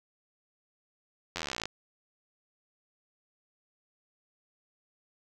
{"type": "slowing click train", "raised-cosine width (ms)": 0.2, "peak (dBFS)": -16, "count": 21, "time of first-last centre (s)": [1.36, 1.656], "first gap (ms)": 11, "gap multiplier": 1.03, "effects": []}